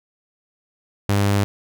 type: tone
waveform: sawtooth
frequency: 100.7 Hz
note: G2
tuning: 47 cents sharp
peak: -12 dBFS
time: 1.09-1.44 s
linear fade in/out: 0 ms
effects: none